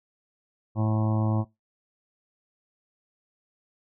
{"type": "harmonic tone", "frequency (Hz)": 108.8, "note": "A2", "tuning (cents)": -19, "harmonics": [1, 2, 3, 5, 6, 7, 8, 9, 10], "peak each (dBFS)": [-23, -29, -33, -37, -39, -40, -41, -42, -43], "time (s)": [0.75, 1.45], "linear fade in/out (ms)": 50, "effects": ["noise-tail reverb RT60 0.2 s tail -22 dB re dry"]}